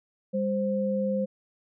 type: tone pair together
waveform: sine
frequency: 200.3 / 523.3 Hz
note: G3 / C5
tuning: +38 / 0 cents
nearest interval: octave + perfect fourth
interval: 1662 cents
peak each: -27 / -27 dBFS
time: 0.33-1.26 s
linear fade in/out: 20 ms
effects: none